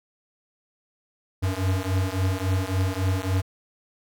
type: beating tone pair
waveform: square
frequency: 92.5 / 96.1 Hz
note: F#2 / G2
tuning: 0 / -34 cents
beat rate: 3.6 Hz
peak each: -26 dBFS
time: 1.42-3.42 s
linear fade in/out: 20 ms
effects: none